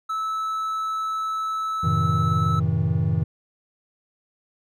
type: tone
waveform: triangle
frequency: 1306 Hz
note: E6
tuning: 17 cents flat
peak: -22 dBFS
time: 0.09-2.6 s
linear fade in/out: 10 ms
type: chord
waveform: triangle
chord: F# diminished seventh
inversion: none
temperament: just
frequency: 92.5 / 111 / 133.2 / 159.84 Hz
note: F#2 / A2 / C3 / Eb3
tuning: 0 / +16 / +31 / +47 cents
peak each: -23 / -24 / -25 / -21 dBFS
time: 1.83-3.24 s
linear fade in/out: 10 ms
effects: none